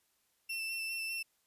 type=tone with vibrato; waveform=35% pulse; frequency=2680 Hz; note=E7; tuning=28 cents sharp; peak=-34 dBFS; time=0.49-1.23 s; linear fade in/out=10 ms; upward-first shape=square; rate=5 Hz; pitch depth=15 cents each way; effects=white hiss -75 dBFS RMS until 1.46 s + resampled to 32000 Hz